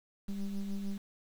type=ring-modulated tone; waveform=triangle; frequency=97.7 Hz; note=G2; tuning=5 cents flat; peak=-28 dBFS; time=0.28-0.98 s; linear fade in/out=10 ms; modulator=101 Hz; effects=9-bit